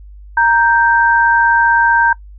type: tone pair together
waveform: sine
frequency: 932.3 / 1568 Hz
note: A#5 / G6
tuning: 0 / 0 cents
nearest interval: major sixth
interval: 900 cents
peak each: -11 dBFS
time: 0.37-2.13 s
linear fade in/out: 5 ms
effects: noise-tail reverb RT60 0.1 s tail -22 dB re dry + added 50 Hz sine -33 dBFS peak until 2.38 s